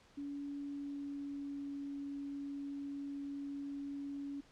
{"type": "tone with pitch glide", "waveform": "sine", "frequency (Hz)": [284.2, 281.7], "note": ["C#4", "C#4"], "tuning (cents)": [43, 28], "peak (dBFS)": -40, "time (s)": [0.17, 4.41], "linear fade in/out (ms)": 10, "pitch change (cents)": -15, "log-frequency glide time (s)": [0.6, 1.79], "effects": ["pink hiss -65 dBFS RMS until 4.51 s", "low-pass 6000 Hz 12 dB/octave"]}